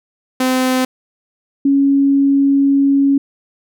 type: tone pair in turn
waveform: sawtooth / sine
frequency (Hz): 257.1 / 277.4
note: C4 / C#4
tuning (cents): -30 / +1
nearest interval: minor second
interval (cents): 131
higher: second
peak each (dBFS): -9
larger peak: neither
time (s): 0.4-0.85 / 1.65-3.18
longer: second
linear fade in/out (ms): 5
effects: none